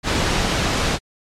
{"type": "noise", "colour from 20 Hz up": "pink", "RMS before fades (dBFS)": -19, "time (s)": [0.03, 0.99], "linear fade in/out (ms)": 50, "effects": ["low-pass 6000 Hz 12 dB/octave", "MP3 64 kbps"]}